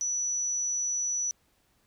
sine tone, 5920 Hz, F#8, in tune, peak -27 dBFS, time 0.01-1.31 s, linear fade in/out 0 ms, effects pink hiss -69 dBFS RMS until 1.86 s

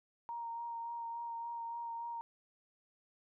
sine tone with vibrato, 932.3 Hz, A#5, in tune, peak -39 dBFS, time 0.29-2.21 s, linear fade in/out 0 ms, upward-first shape sine, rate 3.5 Hz, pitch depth 15 cents each way, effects none

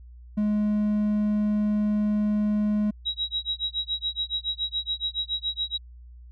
triangle tone, 210 Hz, G#3, 19 cents sharp, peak -19 dBFS, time 0.37-2.91 s, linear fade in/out 10 ms
sine tone with tremolo, 3846 Hz, B7, 47 cents flat, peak -23 dBFS, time 3.05-5.78 s, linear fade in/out 20 ms, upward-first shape sine, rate 7.1 Hz, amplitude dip 100%
effects added 60 Hz sine -43 dBFS peak until 6.31 s

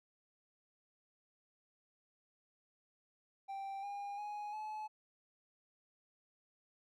triangle tone with pitch steps, 784 / 807.9 / 832.5 / 857.9 Hz, G5 / G#5 / G#5 / A5, 0 / -48 / +4 / -44 cents, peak -39 dBFS, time 3.48-4.88 s, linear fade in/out 20 ms, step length 350 ms, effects none

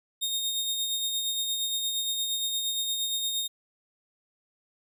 sawtooth tone with tremolo, 3700 Hz, A#7, 14 cents flat, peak -23 dBFS, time 0.21-3.48 s, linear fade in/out 20 ms, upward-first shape sine, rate 8.6 Hz, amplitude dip 35%, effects none

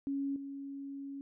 sine tone with level steps, 277.2 Hz, C#4, in tune, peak -32 / -40 dBFS, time 0.07-1.21 s, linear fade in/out 0 ms, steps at 0.36 s, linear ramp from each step 2 ms, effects none

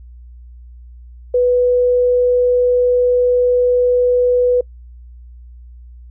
sine tone, 493.9 Hz, B4, in tune, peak -10 dBFS, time 1.34-4.61 s, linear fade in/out 5 ms, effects noise-tail reverb RT60 0.1 s tail -25 dB re dry + added 60 Hz sine -35 dBFS peak until 6.1 s

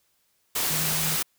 sine tone in noise, 157.6 Hz, D#3, 23 cents sharp, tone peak -32 dBFS, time 0.7-1.16 s, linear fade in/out 10 ms, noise white, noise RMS -26 dBFS, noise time 0.55-1.23 s, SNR -9 dB, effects white hiss -69 dBFS RMS until 1.38 s

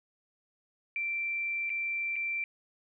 sine tone with dropouts, 2349 Hz, D7, in tune, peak -30 dBFS, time 0.96-2.44 s, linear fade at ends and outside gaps 1 ms, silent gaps 1.695-1.701 / 2.158-2.163 s, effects none

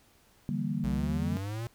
sine chord, E half-diminished seventh, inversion third, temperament equal with one note detuned, 146.83 / 164.81 / 196 / 234.2 Hz, D3 / E3 / G3 / Bb3, 0 / 0 / 0 / +8 cents, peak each -34 / -37 / -33 / -34 dBFS, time 0.49-1.37 s, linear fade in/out 0 ms
square exponential sweep, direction up, 61.2 to 119.8 Hz, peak -34 dBFS, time 0.84-1.67 s, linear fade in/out 0 ms
effects pink hiss -63 dBFS RMS until 1.74 s

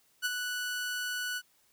sawtooth tone with ADSR envelope, 1480 Hz, F#6, in tune, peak -23 dBFS, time 0.22-1.42 s, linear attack 34 ms, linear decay 28 ms, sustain -6 dB, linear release 52 ms, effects white hiss -68 dBFS RMS until 1.72 s

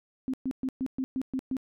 sine tone bursts, 261.6 Hz, C4, in tune, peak -27 dBFS, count 8, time 0.28-1.568 s, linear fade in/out 0 ms, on 56 ms, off 120 ms, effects none

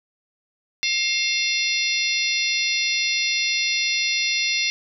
harmonic tone with a mistuned harmonic, 709 Hz, F5, 26 cents sharp, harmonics 3 / 4 / 5 / 6 / 7 / 8, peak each -25 / -26 / -27 / -28 / -28 / -29 dBFS, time 0.83-4.7 s, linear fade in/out 0 ms, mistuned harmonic 4, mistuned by -78 cents, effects none

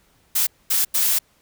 blue noise bursts at uneven times, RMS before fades -19 dBFS, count 3, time 0.35-0.47 / 0.7-0.85 / 0.94-1.19 s, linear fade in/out 10 ms, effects pink hiss -60 dBFS RMS until 1.41 s

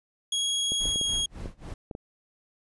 sawtooth tone with pitch glide, 3312 to 3287 Hz, G#7 to G#7, -5 to -19 cents, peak -22 dBFS, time 0.32-1.26 s, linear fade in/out 5 ms, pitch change -14 cents, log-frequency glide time 0.91-1.02 s
clicks, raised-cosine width 2 ms, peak -23 dBFS, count 7, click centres 0.72 / 0.856 / 0.959 / 1.013 / 1.458 / 1.912 / 1.951 s
brown noise with tremolo, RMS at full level -36 dBFS, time 0.8-1.74 s, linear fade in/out 2 ms, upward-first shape sine, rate 3.6 Hz, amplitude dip 95%
effects resampled to 24000 Hz

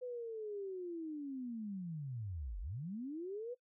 sine linear two-way sweep, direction down then up, 505 to 41.28 to 505 Hz, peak -40 dBFS, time 0.01-3.55 s, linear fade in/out 20 ms, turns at 2.6 s, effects noise-tail reverb RT60 0.1 s tail -21 dB re dry

